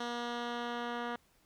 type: tone with low-pass filter sweep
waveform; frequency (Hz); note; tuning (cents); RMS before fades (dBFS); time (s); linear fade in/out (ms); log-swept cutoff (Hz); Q
10% pulse; 239; A#3; +43; -38; 0-1.16; 5; 4500 to 2400; 1.3
effects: pink hiss -69 dBFS RMS until 1.45 s